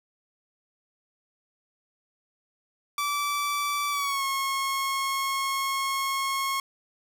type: tone with pitch glide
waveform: sawtooth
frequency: 1159 to 1087.6 Hz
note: D6 to C#6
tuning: -23 to -33 cents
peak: -22 dBFS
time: 2.98-6.6 s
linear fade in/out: 2 ms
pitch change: -110 cents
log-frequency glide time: 3.9-4.24 s
effects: none